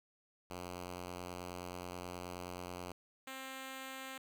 5% pulse tone pair in turn, 89.4 / 264.8 Hz, F2 / C4, +41 / +21 cents, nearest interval octave + perfect fifth, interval 1880 cents, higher second, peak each -32 / -33 dBFS, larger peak first, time 0.5-2.92 / 3.27-4.18 s, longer first, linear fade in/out 5 ms, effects none

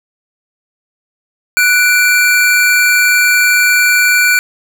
square tone pair together, 1480 / 2349 Hz, F#6 / D7, 0 / 0 cents, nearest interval minor sixth, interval 800 cents, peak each -11 dBFS, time 1.57-4.39 s, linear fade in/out 0 ms, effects none

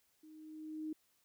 sine tone with level ramp, 311.1 Hz, D#4, in tune, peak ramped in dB -55 to -37 dBFS, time 0.23-0.93 s, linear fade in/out 5 ms, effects white hiss -75 dBFS RMS until 1.24 s

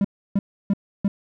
triangle tone bursts, 198.7 Hz, G3, 24 cents sharp, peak -14 dBFS, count 4, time 0.01-1.08 s, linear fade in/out 2 ms, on 35 ms, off 310 ms, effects none

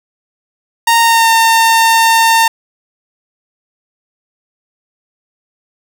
sawtooth tone with pitch glide, 925 to 908.1 Hz, A#5 to A#5, -14 to -46 cents, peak -3 dBFS, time 0.87-2.48 s, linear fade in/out 5 ms, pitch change -32 cents, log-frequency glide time 1.01-1.29 s, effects none

